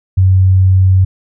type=tone; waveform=sine; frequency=94 Hz; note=F#2; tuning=28 cents sharp; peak=-5 dBFS; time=0.17-1.05 s; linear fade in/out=10 ms; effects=none